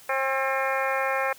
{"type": "harmonic tone with a mistuned harmonic", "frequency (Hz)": 267.9, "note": "C4", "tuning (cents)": 41, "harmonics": [2, 3, 4, 5, 6, 7, 8, 9], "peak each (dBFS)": [-28, -30, -31, -32, -33, -33, -34, -35], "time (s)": [0.09, 1.33], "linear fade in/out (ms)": 5, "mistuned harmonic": 7, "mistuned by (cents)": -52, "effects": ["white hiss -50 dBFS RMS until 1.38 s", "high-pass 60 Hz 12 dB/octave"]}